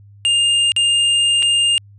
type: tone with dropouts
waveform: square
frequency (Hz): 2813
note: F7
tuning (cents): +12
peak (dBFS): -13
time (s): 0.25-1.78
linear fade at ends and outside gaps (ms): 0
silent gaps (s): 0.719-0.764 / 1.424-1.428
effects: added 101 Hz sine -41 dBFS peak until 1.98 s + resampled to 22050 Hz